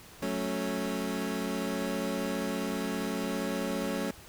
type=chord; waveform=25% pulse; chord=F# minor; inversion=none; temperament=equal; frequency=185 / 220 / 277.2 Hz; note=F#3 / A3 / C#4; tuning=0 / 0 / 0 cents; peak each=-32 / -31 / -31 dBFS; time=0.22-4.11 s; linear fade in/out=5 ms; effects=pink hiss -51 dBFS RMS until 4.28 s